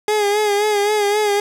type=tone with vibrato; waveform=30% pulse; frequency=415.4 Hz; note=G#4; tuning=in tune; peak=-12 dBFS; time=0.08-1.4 s; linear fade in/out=2 ms; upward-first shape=sine; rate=3.8 Hz; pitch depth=49 cents each way; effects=low-pass 12000 Hz 12 dB/octave + 7-bit